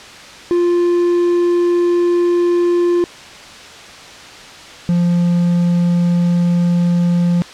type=tone pair in turn; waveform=triangle; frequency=349.2 / 174 Hz; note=F4 / F3; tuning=0 / -6 cents; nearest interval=octave; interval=1206 cents; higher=first; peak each=-9 dBFS; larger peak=neither; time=0.51-3.04 / 4.89-7.42 s; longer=neither; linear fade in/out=0 ms; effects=white hiss -35 dBFS RMS until 7.53 s + low-pass 5000 Hz 12 dB/octave